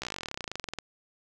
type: slowing click train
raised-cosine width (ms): 0.2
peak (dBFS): -17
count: 27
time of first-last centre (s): 0.02-0.787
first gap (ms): 15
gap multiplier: 1.05
effects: none